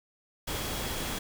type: tone in noise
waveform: sine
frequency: 3316 Hz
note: G#7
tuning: 3 cents flat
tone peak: -44 dBFS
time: 0.47-1.19 s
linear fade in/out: 10 ms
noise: pink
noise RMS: -34 dBFS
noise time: 0.47-1.19 s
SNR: -13 dB
effects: none